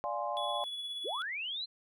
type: chord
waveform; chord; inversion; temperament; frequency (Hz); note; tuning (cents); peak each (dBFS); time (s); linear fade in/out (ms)
sine; D half-diminished seventh; none; equal; 587.3 / 698.5 / 830.6 / 1046.5; D5 / F5 / Ab5 / C6; 0 / 0 / 0 / 0; -38; 0.04-0.64; 0
type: tone with tremolo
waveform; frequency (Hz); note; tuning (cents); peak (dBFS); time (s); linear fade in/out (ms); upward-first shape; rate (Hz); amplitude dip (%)
triangle; 3400; G#7; +40; -34; 0.37-1.22; 0; triangle; 17; 40
type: linear sweep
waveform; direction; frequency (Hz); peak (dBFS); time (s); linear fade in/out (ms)
sine; up; 284.8 to 4186; -35; 1.04-1.66; 20
effects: none